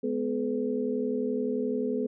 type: tone cluster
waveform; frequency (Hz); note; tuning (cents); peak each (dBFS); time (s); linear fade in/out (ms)
sine; 210.4 / 250.4 / 427.6 / 499.1; G#3 / B3 / A4 / B4; +23 / +24 / -49 / +18; -36 / -30 / -30 / -35; 0.03-2.07; 10
effects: none